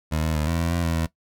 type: tone with pitch steps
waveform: 20% pulse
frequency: 78.1 / 79.5 / 75.8 / 83.3 / 83.8 / 86 / 82.7 / 81.7 Hz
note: D#2 / D#2 / D#2 / E2 / E2 / F2 / E2 / E2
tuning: +7 / +38 / -45 / +19 / +29 / -26 / +6 / -15 cents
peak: -17 dBFS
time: 0.11-1.07 s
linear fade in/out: 20 ms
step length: 120 ms
effects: noise-tail reverb RT60 0.1 s tail -17 dB re dry